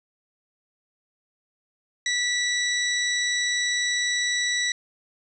20% pulse tone, 1956 Hz, B6, 17 cents flat, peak -17 dBFS, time 2.06-4.72 s, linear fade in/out 2 ms, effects resampled to 22050 Hz + 9-bit

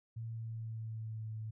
sine tone with pitch glide, 113.8 to 109.61 Hz, A#2 to A2, -41 to -6 cents, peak -39 dBFS, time 0.16-1.51 s, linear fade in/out 10 ms, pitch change -65 cents, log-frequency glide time 0.28-1.29 s, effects none

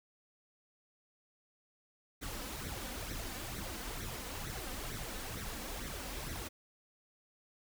pink noise with flanger, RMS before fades -42 dBFS, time 2.21-6.49 s, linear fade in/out 20 ms, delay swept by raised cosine 0.5 to 4 ms, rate 2.2 Hz, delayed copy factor +0.65, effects none

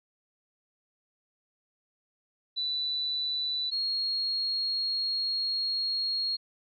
sine tone pair in turn, 3975 / 4286 Hz, B7 / C8, +10 / +41 cents, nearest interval minor second, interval 131 cents, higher second, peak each -28 / -27 dBFS, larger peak second, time 2.56-3.71 / 3.71-6.37 s, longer second, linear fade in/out 20 ms, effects none

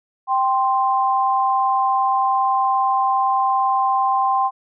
sine tone pair together, 784 / 1046.5 Hz, G5 / C6, 0 / 0 cents, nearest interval perfect fourth, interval 500 cents, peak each -18 dBFS, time 0.27-4.51 s, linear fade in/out 50 ms, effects none

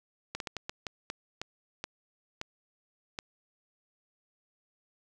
slowing click train, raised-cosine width 0.2 ms, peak -18 dBFS, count 11, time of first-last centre 0.35-3.189 s, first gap 52 ms, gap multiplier 1.35, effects none

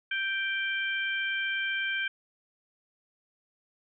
harmonic tone, 784 Hz, G5, in tune, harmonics 2 / 3 / 4, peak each -30 / -33 / -36 dBFS, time 0.11-2.08 s, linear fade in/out 5 ms, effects none

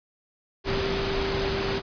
sine tone in noise, 390.9 Hz, G4, 5 cents flat, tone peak -28 dBFS, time 0.64-1.82 s, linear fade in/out 50 ms, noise pink, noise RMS -28 dBFS, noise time 0.64-1.82 s, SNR -3 dB, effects resampled to 11025 Hz

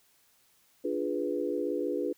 sine chord, D diminished seventh, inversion none, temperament equal, 293.7 / 349.2 / 415.3 / 493.9 Hz, D4 / F4 / Ab4 / Cb5, 0 / 0 / 0 / 0 cents, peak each -34 dBFS, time 0.84-2.13 s, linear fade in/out 10 ms, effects white hiss -66 dBFS RMS until 2.17 s

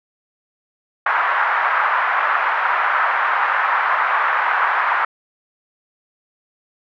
pink band-pass noise, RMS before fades -18 dBFS, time 1.06-5.05 s, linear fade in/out 5 ms, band 940 to 1700 Hz, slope 24 dB/octave, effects none

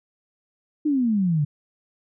sine exponential sweep, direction down, 311.1 to 140.9 Hz, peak -18 dBFS, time 0.85-1.45 s, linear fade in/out 10 ms, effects none

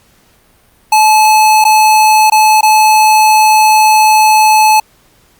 square tone with dropouts, 863 Hz, A5, 34 cents flat, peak -5 dBFS, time 0.92-4.8 s, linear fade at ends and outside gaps 5 ms, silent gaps 1.642-1.65 / 2.3-2.32 / 2.61-2.629 s, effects pink hiss -49 dBFS RMS until 5.39 s + Opus 48 kbps

